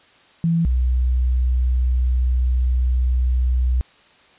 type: tone pair in turn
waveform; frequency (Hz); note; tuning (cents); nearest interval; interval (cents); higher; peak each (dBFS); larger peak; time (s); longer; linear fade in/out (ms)
sine; 166.8 / 62.48; E3 / B1; +21 / +21; octave + perfect fourth; 1700; first; -15; neither; 0.44-0.65 / 0.65-3.81; second; 0
effects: white hiss -52 dBFS RMS until 4.38 s + resampled to 8000 Hz

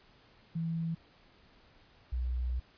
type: tone pair in turn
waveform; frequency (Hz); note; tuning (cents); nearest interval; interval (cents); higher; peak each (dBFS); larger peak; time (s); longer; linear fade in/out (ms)
sine; 164.8 / 61.86; E3 / B1; 0 / +3; octave + perfect fourth; 1697; first; -31 / -30; second; 0.55-0.95 / 2.12-2.6; second; 10
effects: pink hiss -62 dBFS RMS until 2.77 s + resampled to 11025 Hz

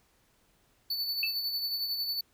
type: tone with tremolo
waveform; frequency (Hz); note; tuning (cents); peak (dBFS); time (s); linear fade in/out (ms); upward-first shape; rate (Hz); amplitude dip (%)
square; 4483; C#8; +19; -29; 0.9-2.21; 5; sine; 11; 45
type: tone with exponential decay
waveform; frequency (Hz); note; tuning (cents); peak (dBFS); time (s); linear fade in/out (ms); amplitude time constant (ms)
sine; 2637; E7; 0; -23; 1.23-1.35; 2; 25
effects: pink hiss -68 dBFS RMS until 2.33 s

